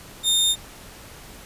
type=tone; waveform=sawtooth; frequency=3646 Hz; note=A#7; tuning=39 cents flat; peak=-14 dBFS; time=0.23-0.56 s; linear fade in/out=50 ms; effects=pink hiss -43 dBFS RMS until 1.45 s + resampled to 32000 Hz